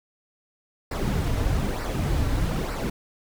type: noise with flanger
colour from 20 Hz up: brown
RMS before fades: -25 dBFS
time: 0.91-2.9 s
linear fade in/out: 5 ms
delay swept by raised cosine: 0.3 to 5.6 ms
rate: 1.1 Hz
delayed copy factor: -0.6
effects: none